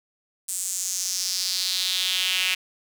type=tone with high-pass filter sweep; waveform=sawtooth; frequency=185 Hz; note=F#3; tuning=in tune; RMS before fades=-26 dBFS; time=0.48-2.55 s; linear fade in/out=10 ms; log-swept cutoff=8300 to 2600 Hz; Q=3.4; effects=none